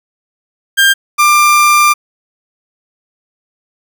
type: tone pair in turn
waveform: 30% pulse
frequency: 1595 / 1190.4 Hz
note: G6 / D6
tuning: +30 / +23 cents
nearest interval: perfect fourth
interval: 507 cents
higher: first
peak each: -3 dBFS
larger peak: neither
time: 0.77-0.94 / 1.18-1.94 s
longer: second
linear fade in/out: 20 ms
effects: none